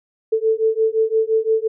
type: beating tone pair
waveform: sine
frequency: 440 / 445.8 Hz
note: A4 / A4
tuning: 0 / +23 cents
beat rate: 5.8 Hz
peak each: -18 dBFS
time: 0.32-1.68 s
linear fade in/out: 10 ms
effects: none